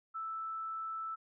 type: tone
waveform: sine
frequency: 1318.5 Hz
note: E6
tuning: in tune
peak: -37 dBFS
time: 0.14-1.16 s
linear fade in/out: 20 ms
effects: none